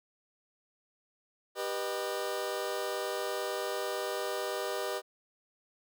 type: chord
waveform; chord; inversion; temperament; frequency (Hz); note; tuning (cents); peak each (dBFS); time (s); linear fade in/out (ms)
sawtooth; G augmented; none; just; 392 / 490 / 612.5; G4 / B4 / D#5; 0 / -14 / -27; -33; 1.55-5.02; 50
effects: none